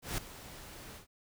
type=noise with ADSR envelope; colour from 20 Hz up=pink; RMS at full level=-34 dBFS; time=0.02-1.07 s; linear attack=160 ms; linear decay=3 ms; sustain=-15 dB; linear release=110 ms; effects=none